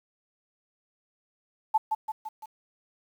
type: tone with echo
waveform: sine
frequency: 872 Hz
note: A5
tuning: 16 cents flat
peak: -18 dBFS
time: 1.74-1.78 s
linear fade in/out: 10 ms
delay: 170 ms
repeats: 4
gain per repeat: -5 dB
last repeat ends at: 2.46 s
effects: 9-bit